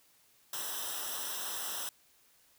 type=noise with comb filter; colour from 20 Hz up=white; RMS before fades=-38 dBFS; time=0.53-1.89 s; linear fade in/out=2 ms; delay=0.44 ms; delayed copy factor=-0.85; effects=white hiss -66 dBFS RMS until 2.58 s